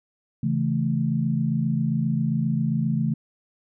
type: chord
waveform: sine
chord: A major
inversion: first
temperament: just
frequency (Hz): 137.5 / 165 / 220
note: C#3 / E3 / A3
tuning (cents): -14 / +2 / 0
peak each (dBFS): -25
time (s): 0.43-3.14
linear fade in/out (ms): 5
effects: none